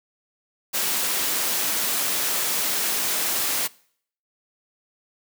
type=noise; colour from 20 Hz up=white; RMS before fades=-24 dBFS; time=0.73-3.68 s; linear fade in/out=20 ms; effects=noise-tail reverb RT60 0.6 s tail -23 dB re dry + high-pass 200 Hz 12 dB/octave